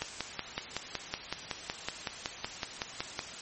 click train, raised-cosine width 0.2 ms, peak -14 dBFS, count 18, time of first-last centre 0.02-3.192 s, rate 5.36 Hz, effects white hiss -43 dBFS RMS until 3.41 s + MP3 32 kbps

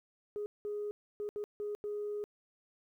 sine tone bursts at uneven times, 415.3 Hz, G#4, in tune, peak -34 dBFS, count 6, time 0.36-0.46 / 0.65-0.91 / 1.2-1.29 / 1.36-1.44 / 1.6-1.75 / 1.84-2.24 s, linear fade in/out 0 ms, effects tanh soft clip ceiling -31 dBFS + 12-bit

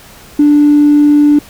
triangle tone with tanh clipping, 293.7 Hz, D4, in tune, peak -3 dBFS, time 0.39-1.39 s, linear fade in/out 5 ms, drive 1 dB, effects pink hiss -37 dBFS RMS until 1.49 s

